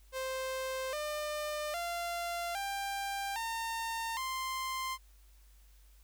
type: tone with pitch steps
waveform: sawtooth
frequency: 523.3 / 601.1 / 690.5 / 793.2 / 911.1 / 1046.6 Hz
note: C5 / D5 / F5 / G5 / A#5 / C6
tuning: 0 / +40 / -20 / +20 / -40 / 0 cents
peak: -31 dBFS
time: 0.12-4.98 s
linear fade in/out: 50 ms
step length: 810 ms
effects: added 50 Hz sine -57 dBFS peak until 6.03 s + white hiss -68 dBFS RMS until 6.03 s